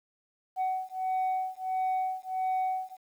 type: beating tone pair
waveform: sine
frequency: 749 / 750.5 Hz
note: F#5 / F#5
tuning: +21 / +24 cents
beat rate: 1.5 Hz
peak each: -29 dBFS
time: 0.56-2.97 s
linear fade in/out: 50 ms
effects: tanh soft clip ceiling -25 dBFS + 10-bit